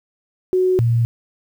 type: tone pair in turn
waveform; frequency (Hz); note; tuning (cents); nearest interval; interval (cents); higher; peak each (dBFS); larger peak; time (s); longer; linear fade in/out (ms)
sine; 369.7 / 116.79; F#4 / A#2; -1 / +4; octave + minor sixth; 1995; first; -13; neither; 0.53-0.79 / 0.79-1.05; neither; 0
effects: 8-bit